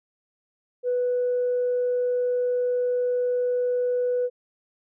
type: tone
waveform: sine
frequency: 493.9 Hz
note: B4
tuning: in tune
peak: -20 dBFS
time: 0.83-4.3 s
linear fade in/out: 50 ms
effects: tanh soft clip ceiling -17 dBFS